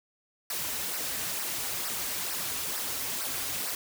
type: noise with flanger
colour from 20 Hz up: white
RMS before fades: -33 dBFS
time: 0.5-3.75 s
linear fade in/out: 2 ms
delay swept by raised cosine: 0.28 to 5.88 ms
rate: 2.2 Hz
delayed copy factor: -0.7
effects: none